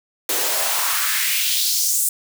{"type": "noise with high-pass filter sweep", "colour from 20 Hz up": "white", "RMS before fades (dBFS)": -20, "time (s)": [0.29, 2.09], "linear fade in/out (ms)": 2, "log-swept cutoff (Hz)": [360, 8800], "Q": 2.3, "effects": []}